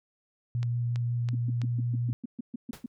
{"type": "tone with vibrato", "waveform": "sine", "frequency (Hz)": 119.7, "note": "A#2", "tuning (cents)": 46, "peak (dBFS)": -26, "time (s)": [0.55, 2.13], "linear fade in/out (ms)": 0, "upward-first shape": "sine", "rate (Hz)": 5.5, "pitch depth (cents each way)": 10}
{"type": "click train", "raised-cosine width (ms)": 0.2, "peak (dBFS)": -24, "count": 4, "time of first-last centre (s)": [0.63, 1.617], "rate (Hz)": 3.04}
{"type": "tone bursts", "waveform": "sine", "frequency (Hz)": 240, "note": "B3", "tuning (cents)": -49, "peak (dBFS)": -31, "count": 11, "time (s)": [1.33, 2.861], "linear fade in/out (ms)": 5, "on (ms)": 21, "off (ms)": 130}
{"type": "noise with exponential decay", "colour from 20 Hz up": "pink", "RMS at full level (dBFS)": -41, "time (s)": [2.73, 2.88], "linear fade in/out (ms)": 1, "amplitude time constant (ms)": 32}
{"effects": []}